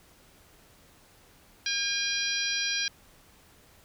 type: harmonic tone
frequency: 808 Hz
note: G#5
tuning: 48 cents flat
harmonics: 2 / 3 / 4 / 5 / 6 / 7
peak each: -34 / -34 / -34 / -34 / -34 / -34 dBFS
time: 1.66-2.88 s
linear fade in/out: 2 ms
effects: pink hiss -58 dBFS RMS until 3.84 s